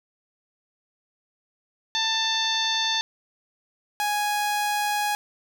harmonic tone, 890 Hz, A5, 20 cents sharp, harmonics 1 / 2 / 3 / 4 / 5 / 6 / 7, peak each -30 / -30 / -35 / -25 / -29 / -38 / -35 dBFS, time 1.95-3.01 s, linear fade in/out 0 ms
sawtooth tone, 830.6 Hz, G#5, in tune, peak -19 dBFS, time 4-5.15 s, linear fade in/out 0 ms
effects none

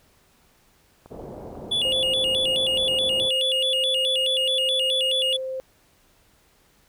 clicks, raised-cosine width 1 ms, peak -29 dBFS, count 3, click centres 1.06 / 1.554 / 2.945 s
white low-pass noise, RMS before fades -38 dBFS, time 1.1-3.3 s, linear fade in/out 20 ms, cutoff 660 Hz, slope 24 dB/octave
triangle tone with vibrato, 3136 Hz, G7, in tune, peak -19 dBFS, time 1.71-5.37 s, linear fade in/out 10 ms, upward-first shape square, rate 4.7 Hz, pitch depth 160 cents each way
sine tone, 523.3 Hz, C5, in tune, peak -27 dBFS, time 1.85-5.6 s, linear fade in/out 0 ms
effects pink hiss -60 dBFS RMS until 6.88 s

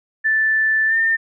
sine tone with pitch glide, 1760 to 1807.4 Hz, A6 to A6, 0 to +46 cents, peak -14 dBFS, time 0.24-1.17 s, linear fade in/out 20 ms, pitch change +46 cents, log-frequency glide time 0.87-0.95 s, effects none

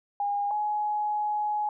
sine tone pair in turn, 813 / 840.2 Hz, G#5 / G#5, -37 / +20 cents, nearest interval minor second, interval 57 cents, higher second, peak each -25 dBFS, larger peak neither, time 0.2-0.51 / 0.51-1.69 s, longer second, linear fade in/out 2 ms, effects none

